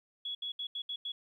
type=tone bursts at uneven times; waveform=sine; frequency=3366 Hz; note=G#7; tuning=23 cents sharp; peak=-35 dBFS; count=6; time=0.25-0.35 / 0.42-0.52 / 0.59-0.67 / 0.75-0.82 / 0.89-0.96 / 1.05-1.12 s; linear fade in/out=5 ms; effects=12-bit